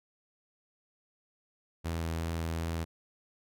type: tone with vibrato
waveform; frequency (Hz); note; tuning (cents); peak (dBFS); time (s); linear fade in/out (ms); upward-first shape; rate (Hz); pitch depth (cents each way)
sawtooth; 82.41; E2; 0; -28; 1.84-2.85; 20; sine; 2.7; 10
effects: none